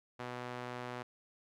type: tone with band-pass filter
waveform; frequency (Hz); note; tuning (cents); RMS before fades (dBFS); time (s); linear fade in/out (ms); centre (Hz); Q
sawtooth; 123.47; B2; 0; -43; 0.19-1.03; 10; 1100; 0.61
effects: none